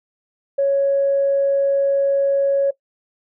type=tone; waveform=sine; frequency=554.4 Hz; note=C#5; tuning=in tune; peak=-13 dBFS; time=0.58-2.71 s; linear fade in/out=10 ms; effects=noise-tail reverb RT60 0.1 s tail -19 dB re dry + tanh soft clip ceiling -9 dBFS